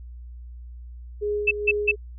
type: tone with tremolo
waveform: sine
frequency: 415.3 Hz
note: G#4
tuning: in tune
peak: -22 dBFS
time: 1.21-1.96 s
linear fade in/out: 20 ms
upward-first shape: sine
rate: 2.3 Hz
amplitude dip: 50%
type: tone bursts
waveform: sine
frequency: 2639 Hz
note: E7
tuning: 1 cent sharp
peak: -15 dBFS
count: 3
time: 1.47-1.916 s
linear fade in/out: 10 ms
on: 42 ms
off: 160 ms
effects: added 60 Hz sine -37 dBFS peak until 2.18 s